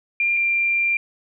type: tone pair in turn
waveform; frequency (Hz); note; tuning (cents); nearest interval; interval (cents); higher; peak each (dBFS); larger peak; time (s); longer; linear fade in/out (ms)
sine; 2392 / 2378; D7 / D7; +31 / +21; unison; 10; first; -17; neither; 0.2-0.37 / 0.37-0.97; second; 2
effects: none

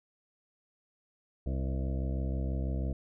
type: harmonic tone with a mistuned harmonic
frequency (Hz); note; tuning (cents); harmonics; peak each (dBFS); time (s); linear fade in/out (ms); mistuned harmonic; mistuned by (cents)
66.1; C2; +18; 1 / 2 / 3 / 4 / 5 / 7 / 8 / 9 / 10; -31 / -37 / -41 / -43 / -45 / -48 / -49 / -50 / -51; 1.46-2.93; 5; 9; +27
effects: none

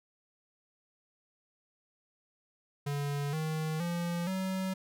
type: tone with pitch steps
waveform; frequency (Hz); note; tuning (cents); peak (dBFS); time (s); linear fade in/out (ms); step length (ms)
square; 143.2 / 157.07 / 172.27 / 188.95; D3 / D#3 / F3 / F#3; -43 / +17 / -23 / +37; -32; 2.86-4.74; 10; 470
effects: none

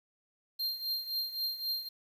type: tone with tremolo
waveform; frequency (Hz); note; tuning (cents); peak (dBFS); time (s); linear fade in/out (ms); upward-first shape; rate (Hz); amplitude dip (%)
square; 4188; C8; +1; -30; 0.59-1.89; 10; triangle; 3.8; 80
effects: 10-bit

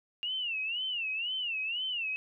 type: tone with vibrato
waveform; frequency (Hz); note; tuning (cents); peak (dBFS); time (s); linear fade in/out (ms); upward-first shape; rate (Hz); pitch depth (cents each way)
sine; 2794; F7; 0; -31; 0.23-2.16; 0; sine; 2; 170
effects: none

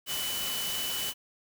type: tone in noise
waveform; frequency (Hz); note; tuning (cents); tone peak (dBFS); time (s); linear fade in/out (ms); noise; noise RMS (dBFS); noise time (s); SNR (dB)
sine; 2984; F#7; +14; -34; 0.06-1.14; 50; white; -34; 0.06-1.14; -3
effects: none

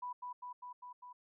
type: tone with echo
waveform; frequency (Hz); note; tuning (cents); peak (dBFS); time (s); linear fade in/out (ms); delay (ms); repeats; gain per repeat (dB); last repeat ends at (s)
sine; 987.8; B5; 0; -39; 0.02-0.13; 10; 200; 5; -2; 1.13
effects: none

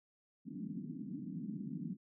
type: band-pass noise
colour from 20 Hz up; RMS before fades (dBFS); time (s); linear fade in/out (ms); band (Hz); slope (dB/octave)
pink; -43; 0.45-1.97; 50; 160 to 280; 48
effects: none

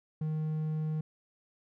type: tone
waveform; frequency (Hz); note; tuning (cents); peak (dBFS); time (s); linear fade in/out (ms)
triangle; 155.56; D#3; 0; -28; 0.21-1.01; 5
effects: none

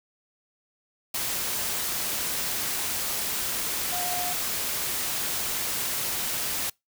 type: tone in noise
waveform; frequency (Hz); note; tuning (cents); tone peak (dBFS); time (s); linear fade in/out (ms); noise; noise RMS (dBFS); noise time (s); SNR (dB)
sine; 715; F5; +41; -32; 3.92-4.33; 5; white; -29; 1.14-6.7; -6
effects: noise-tail reverb RT60 0.2 s tail -26 dB re dry

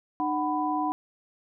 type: tone cluster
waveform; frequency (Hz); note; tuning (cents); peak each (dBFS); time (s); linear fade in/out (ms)
sine; 303 / 746 / 995; D#4 / F#5 / B5; -46 / +14 / +13; -29; 0.2-0.92; 0
effects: none

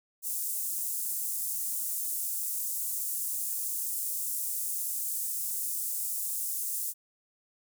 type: high-pass noise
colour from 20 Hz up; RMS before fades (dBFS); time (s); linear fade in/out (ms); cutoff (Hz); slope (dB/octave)
pink; -33; 0.22-6.94; 50; 8200; 24
effects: none

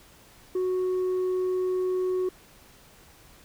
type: tone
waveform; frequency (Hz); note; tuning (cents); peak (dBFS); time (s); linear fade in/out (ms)
sine; 368.8; F#4; -6; -21; 0.55-2.29; 5
effects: tanh soft clip ceiling -23 dBFS + pink hiss -54 dBFS RMS until 3.44 s

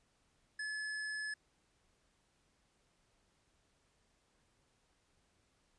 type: tone with hard clipping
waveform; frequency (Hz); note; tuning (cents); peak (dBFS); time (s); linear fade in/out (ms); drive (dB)
sine; 1716; A6; -44; -40; 0.59-1.34; 5; 15
effects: pink hiss -75 dBFS RMS until 5.78 s + resampled to 22050 Hz

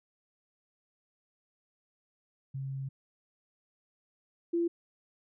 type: tone pair in turn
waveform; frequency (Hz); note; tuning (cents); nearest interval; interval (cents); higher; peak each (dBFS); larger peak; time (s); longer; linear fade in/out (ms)
sine; 135.1 / 340.4; C#3 / F4; -44 / -44; octave + major third; 1600; second; -34 / -26; second; 2.54-2.89 / 4.53-4.68; first; 10
effects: none

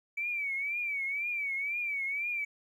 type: tone with vibrato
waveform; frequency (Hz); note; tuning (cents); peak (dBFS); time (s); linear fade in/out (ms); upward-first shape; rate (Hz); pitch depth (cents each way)
triangle; 2291; D7; -44; -27; 0.17-2.45; 10; triangle; 2; 120
effects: tanh soft clip ceiling -29 dBFS

